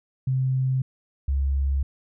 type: tone pair in turn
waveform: sine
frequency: 130.81 / 68.56 Hz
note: C3 / C#2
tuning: 0 / -18 cents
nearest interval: major seventh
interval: 1118 cents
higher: first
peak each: -20 dBFS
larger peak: neither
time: 0.27-0.82 / 1.28-1.83 s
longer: neither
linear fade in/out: 5 ms
effects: none